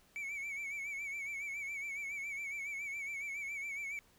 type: tone with vibrato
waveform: triangle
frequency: 2263 Hz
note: C#7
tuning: 35 cents sharp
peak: -37 dBFS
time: 0.16-3.99 s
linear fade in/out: 0 ms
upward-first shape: sine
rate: 7.2 Hz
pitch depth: 68 cents each way
effects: pink hiss -67 dBFS RMS until 4.18 s